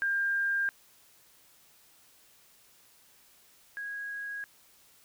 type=tone pair in turn; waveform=sine; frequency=1600 / 1647.8 Hz; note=G6 / G#6; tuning=+35 / -14 cents; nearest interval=minor second; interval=51 cents; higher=second; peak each=-26 / -35 dBFS; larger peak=first; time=0.02-0.69 / 3.77-4.44 s; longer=neither; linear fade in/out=0 ms; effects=white hiss -61 dBFS RMS until 5.04 s